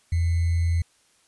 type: tone with sample-and-hold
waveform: sine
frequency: 84.3 Hz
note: E2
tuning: 39 cents sharp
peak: -19 dBFS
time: 0.12-0.82 s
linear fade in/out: 5 ms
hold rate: 2100 Hz
effects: white hiss -62 dBFS RMS until 1.27 s + resampled to 24000 Hz